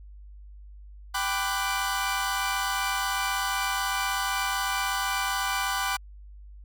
sawtooth chord, G major seventh, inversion none, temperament equal with one note detuned, 784 / 998.7 / 1174.7 / 1480 Hz, G5 / B5 / D6 / F#6, 0 / +19 / 0 / 0 cents, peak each -28 dBFS, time 1.14-5.97 s, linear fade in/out 10 ms, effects added 50 Hz sine -43 dBFS peak until 6.64 s

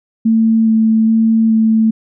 sine tone with vibrato, 222.8 Hz, A3, 22 cents sharp, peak -8 dBFS, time 0.25-1.91 s, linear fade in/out 10 ms, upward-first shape square, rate 1.2 Hz, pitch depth 9 cents each way, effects none

